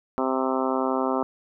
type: harmonic tone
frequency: 131.2 Hz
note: C3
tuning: 5 cents sharp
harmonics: 2 / 3 / 4 / 5 / 6 / 7 / 8 / 9 / 10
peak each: -27 / -29 / -30 / -31 / -32 / -32 / -33 / -34 / -34 dBFS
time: 0.18-1.23 s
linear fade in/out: 0 ms
effects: none